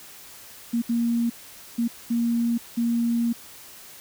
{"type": "tone bursts at uneven times", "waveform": "sine", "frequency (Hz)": 234.3, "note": "A#3", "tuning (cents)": 9, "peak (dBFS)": -20, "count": 5, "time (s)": [[0.73, 0.82], [0.89, 1.3], [1.78, 1.88], [2.1, 2.58], [2.77, 3.33]], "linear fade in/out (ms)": 10, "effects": ["white hiss -45 dBFS RMS until 4 s"]}